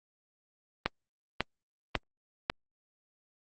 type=click train; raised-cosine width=0.3 ms; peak=-10 dBFS; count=4; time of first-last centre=0.86-2.499 s; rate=1.83 Hz; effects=Opus 24 kbps